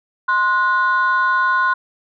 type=tone pair together; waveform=sine; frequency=1046.5 / 1461.3 Hz; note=C6 / F#6; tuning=0 / -22 cents; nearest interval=tritone; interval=578 cents; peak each=-15 dBFS; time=0.28-1.74 s; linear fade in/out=10 ms; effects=tanh soft clip ceiling -9 dBFS